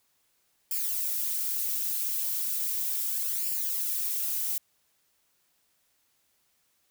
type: noise with flanger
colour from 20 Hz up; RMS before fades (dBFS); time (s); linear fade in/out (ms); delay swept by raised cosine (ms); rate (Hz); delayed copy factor
violet; -30; 0.71-4.58; 2; 0.4 to 6.3; 0.36; +0.7
effects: white hiss -71 dBFS RMS until 6.9 s